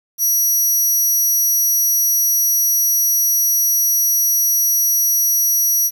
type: tone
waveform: 15% pulse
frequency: 5800 Hz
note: F#8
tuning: 35 cents flat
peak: -8 dBFS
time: 0.18-5.91 s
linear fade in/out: 50 ms
effects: 8-bit